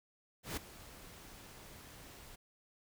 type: noise with ADSR envelope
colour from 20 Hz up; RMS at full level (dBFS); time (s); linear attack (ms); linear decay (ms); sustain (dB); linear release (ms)
pink; -38; 0.43-2.36; 140; 8; -16; 11
effects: none